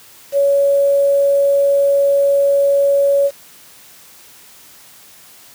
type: tone with quantisation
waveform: sine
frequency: 560 Hz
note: C#5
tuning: 18 cents sharp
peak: -10 dBFS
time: 0.32-3.31 s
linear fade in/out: 50 ms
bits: 6
effects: white hiss -43 dBFS RMS until 5.54 s + high-pass 60 Hz 12 dB/octave